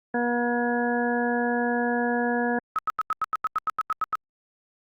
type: harmonic tone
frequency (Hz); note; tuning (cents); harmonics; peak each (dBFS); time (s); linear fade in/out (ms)
240.1; B3; -49; 1 / 2 / 3 / 4 / 6 / 7; -26 / -28 / -29 / -35 / -37 / -30; 0.14-2.59; 5
type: tone bursts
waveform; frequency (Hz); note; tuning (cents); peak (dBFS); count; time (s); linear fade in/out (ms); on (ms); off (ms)
sine; 1282; E6; -49; -21; 13; 2.76-4.154; 0; 26; 88
effects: Opus 32 kbps